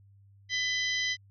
harmonic tone with a mistuned harmonic, 1000 Hz, B5, 21 cents sharp, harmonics 2 / 3 / 4 / 5 / 6, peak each -30 / -34 / -36 / -38 / -40 dBFS, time 0.49-1.17 s, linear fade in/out 50 ms, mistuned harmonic 3, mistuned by +68 cents, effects added 99 Hz sine -55 dBFS peak until 1.3 s

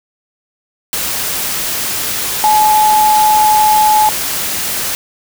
sine tone in noise, 854 Hz, G#5, 48 cents sharp, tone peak -7 dBFS, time 2.44-4.09 s, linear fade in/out 0 ms, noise white, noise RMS -18 dBFS, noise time 0.93-4.95 s, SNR +8 dB, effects none

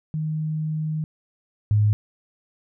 sine tone pair in turn, 155.56 / 105.21 Hz, D#3 / G#2, 0 / +23 cents, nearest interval perfect fifth, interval 677 cents, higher first, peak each -23 / -15 dBFS, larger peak second, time 0.14-1.04 / 1.71-1.93 s, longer first, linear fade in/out 0 ms, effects none

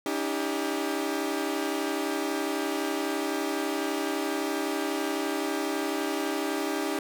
sawtooth tone cluster, 286.2 / 318.1 / 396.6 Hz, D4 / D#4 / G4, -45 / +38 / +20 cents, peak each -28 dBFS, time 0.06-6.99 s, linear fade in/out 2 ms, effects none

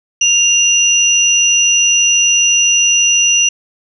sine tone pair together, 2794 / 5893 Hz, F7 / F#8, 0 / -8 cents, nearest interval octave + minor second, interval 1292 cents, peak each -11 dBFS, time 0.21-3.49 s, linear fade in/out 5 ms, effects none

